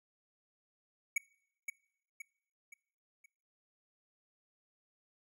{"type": "tone with echo", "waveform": "square", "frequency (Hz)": 2244, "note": "C#7", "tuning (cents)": 21, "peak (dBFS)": -29, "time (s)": [1.16, 1.18], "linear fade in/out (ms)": 5, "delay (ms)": 520, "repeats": 4, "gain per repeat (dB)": -7, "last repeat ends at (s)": 3.26, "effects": ["noise-tail reverb RT60 0.7 s tail -24 dB re dry"]}